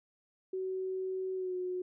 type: tone with pitch glide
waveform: sine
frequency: 376 to 364.5 Hz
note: F#4 to F#4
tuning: +28 to -26 cents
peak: -33 dBFS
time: 0.53-1.82 s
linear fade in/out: 5 ms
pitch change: -54 cents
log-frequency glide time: 1.35-1.55 s
effects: none